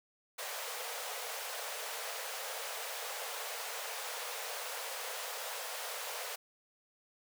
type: high-pass noise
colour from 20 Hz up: pink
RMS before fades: -41 dBFS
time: 0.38-6.36 s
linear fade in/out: 10 ms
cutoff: 450 Hz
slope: 96 dB/octave
effects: none